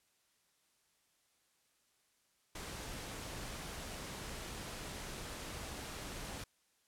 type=noise; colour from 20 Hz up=pink; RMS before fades=-45 dBFS; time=2.55-6.44 s; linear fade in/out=5 ms; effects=white hiss -75 dBFS RMS until 6.87 s + low-pass 11000 Hz 12 dB/octave